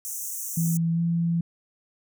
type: high-pass noise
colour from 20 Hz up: pink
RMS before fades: -33 dBFS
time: 0.05-0.77 s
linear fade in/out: 0 ms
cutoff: 5900 Hz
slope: 96 dB/octave
type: tone with pitch glide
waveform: sine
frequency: 166 to 168.71 Hz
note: E3 to E3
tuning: +12 to +40 cents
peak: -21 dBFS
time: 0.57-1.41 s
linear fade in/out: 5 ms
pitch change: +28 cents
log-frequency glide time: 0.93-1 s
effects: none